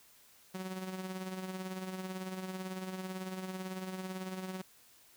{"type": "tone with tremolo", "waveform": "sawtooth", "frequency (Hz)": 186.9, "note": "F#3", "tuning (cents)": 18, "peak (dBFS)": -33, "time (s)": [0.54, 4.62], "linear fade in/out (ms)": 10, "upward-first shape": "sine", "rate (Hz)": 18, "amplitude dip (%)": 50, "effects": ["white hiss -62 dBFS RMS until 5.16 s"]}